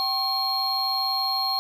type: tone cluster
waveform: triangle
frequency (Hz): 774 / 1079 / 4247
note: G5 / C#6 / C8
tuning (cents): -22 / -47 / +25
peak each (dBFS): -27 / -29 / -23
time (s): 0-1.59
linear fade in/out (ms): 0
effects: none